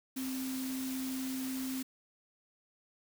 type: tone in noise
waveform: sine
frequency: 261.6 Hz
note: C4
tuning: in tune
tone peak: -35 dBFS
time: 0.16-1.83 s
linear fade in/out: 10 ms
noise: white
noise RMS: -44 dBFS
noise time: 0.16-1.83 s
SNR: +6 dB
effects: none